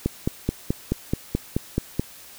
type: click train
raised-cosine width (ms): 3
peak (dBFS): -8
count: 10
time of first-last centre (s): 0.06-1.995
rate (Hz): 4.65
effects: white hiss -45 dBFS RMS until 2.38 s